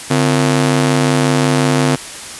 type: ring-modulated tone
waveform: sawtooth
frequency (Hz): 200.6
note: G3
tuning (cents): +40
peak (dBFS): -4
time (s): 0.1-1.96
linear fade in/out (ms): 10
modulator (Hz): 57.5
effects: white hiss -29 dBFS RMS until 2.39 s + resampled to 24000 Hz